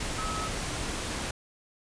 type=tone in noise; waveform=sine; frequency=1286 Hz; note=E6; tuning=43 cents flat; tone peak=-34 dBFS; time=0.18-0.48 s; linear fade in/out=5 ms; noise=pink; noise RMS=-33 dBFS; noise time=0-1.31 s; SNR=-4 dB; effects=resampled to 22050 Hz